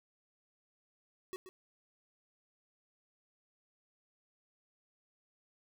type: tone with echo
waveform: square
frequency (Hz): 374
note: F#4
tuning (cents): +19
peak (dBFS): -40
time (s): 1.33-1.36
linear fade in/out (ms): 0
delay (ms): 130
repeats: 1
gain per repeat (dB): -10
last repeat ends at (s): 1.49
effects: none